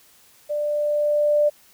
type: tone with level ramp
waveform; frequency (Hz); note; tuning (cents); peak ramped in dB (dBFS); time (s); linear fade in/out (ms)
sine; 592; D5; +14; -22 to -14; 0.49-1.5; 20
effects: white hiss -54 dBFS RMS until 1.73 s